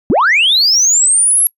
sine linear sweep, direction up, 160.9 to 11370 Hz, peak -6 dBFS, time 0.1-1.47 s, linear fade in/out 0 ms, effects noise-tail reverb RT60 0.1 s tail -26 dB re dry + tanh soft clip ceiling -5 dBFS

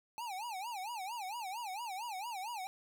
square tone with vibrato, 846 Hz, G#5, 32 cents sharp, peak -40 dBFS, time 0.18-2.67 s, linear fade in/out 0 ms, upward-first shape sine, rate 4.4 Hz, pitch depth 240 cents each way, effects none

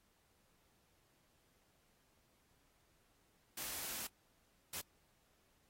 white noise bursts at uneven times, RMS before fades -44 dBFS, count 2, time 3.57-4.07 / 4.73-4.81 s, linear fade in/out 5 ms, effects pink hiss -75 dBFS RMS until 5.69 s + AAC 48 kbps

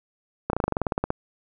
slowing click train, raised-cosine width 1 ms, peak -9 dBFS, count 14, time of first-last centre 0.5-1.104 s, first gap 32 ms, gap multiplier 1.06, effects none

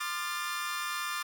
sawtooth chord, D minor seventh, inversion third, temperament equal with one note detuned, 1046.5 / 1200.7 / 1396.9 / 1760 Hz, C6 / D6 / F6 / A6, 0 / +38 / 0 / 0 cents, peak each -38 / -32 / -36 / -35 dBFS, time 0-1.23 s, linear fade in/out 10 ms, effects none

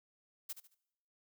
blue noise with echo, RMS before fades -41 dBFS, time 0.49-0.53 s, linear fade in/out 10 ms, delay 73 ms, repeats 3, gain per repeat -10 dB, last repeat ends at 0.749 s, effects noise-tail reverb RT60 0.9 s tail -25 dB re dry

